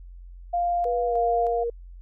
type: tone with tremolo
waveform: sine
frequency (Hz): 698.5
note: F5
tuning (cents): 0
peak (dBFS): -21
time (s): 0.53-1.64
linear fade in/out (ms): 10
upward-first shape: square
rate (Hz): 1.6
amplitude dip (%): 35
type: tone with pitch glide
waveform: sine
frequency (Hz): 487.3 to 470.4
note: B4 to A#4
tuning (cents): -23 to +16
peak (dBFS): -24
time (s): 0.85-1.7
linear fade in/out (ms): 5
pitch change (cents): -61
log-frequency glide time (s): 1.06-1.16
effects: added 44 Hz sine -40 dBFS peak until 2.01 s